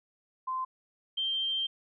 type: tone pair in turn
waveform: sine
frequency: 1036 / 3153 Hz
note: C6 / G7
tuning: -17 / +9 cents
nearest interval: octave + perfect fifth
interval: 1926 cents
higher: second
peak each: -30 / -28 dBFS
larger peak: second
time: 0.47-0.65 / 1.17-1.67 s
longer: second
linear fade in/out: 10 ms
effects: none